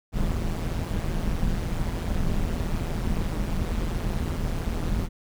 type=noise with amplitude modulation; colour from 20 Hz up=brown; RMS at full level=-23 dBFS; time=0.12-5.09 s; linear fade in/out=50 ms; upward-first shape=sine; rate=167 Hz; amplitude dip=75%; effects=none